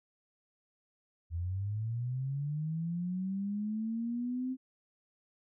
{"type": "linear sweep", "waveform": "sine", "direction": "up", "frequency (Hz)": [81.1, 261.6], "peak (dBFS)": -32, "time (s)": [1.3, 4.57], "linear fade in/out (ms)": 50, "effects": []}